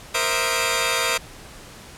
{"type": "tone cluster", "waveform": "10% pulse", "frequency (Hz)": [470, 524, 656, 1223, 2309], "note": ["A#4", "C5", "E5", "D#6", "D7"], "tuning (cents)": [14, 2, -9, -30, -30], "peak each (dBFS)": -18, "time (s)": [0.14, 1.18], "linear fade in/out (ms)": 10, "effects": ["pink hiss -42 dBFS RMS until 1.97 s", "low-pass 11000 Hz 12 dB/octave"]}